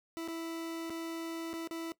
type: tone with dropouts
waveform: 40% pulse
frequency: 329.6 Hz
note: E4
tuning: in tune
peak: -36 dBFS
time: 0.17-1.92 s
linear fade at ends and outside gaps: 0 ms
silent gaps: 0.277-0.284 / 0.898-0.904 / 1.532-1.538 / 1.674-1.71 s
effects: noise-tail reverb RT60 0.1 s tail -18 dB re dry